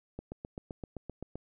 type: click train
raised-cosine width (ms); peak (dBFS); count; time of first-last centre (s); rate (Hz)
2; -26; 10; 0.19-1.356; 7.72
effects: none